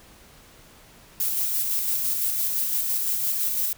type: noise with tremolo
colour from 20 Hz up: violet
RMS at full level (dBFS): -24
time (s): 1.2-3.73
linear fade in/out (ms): 2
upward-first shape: square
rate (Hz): 5.9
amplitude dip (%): 25
effects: pink hiss -51 dBFS RMS until 3.77 s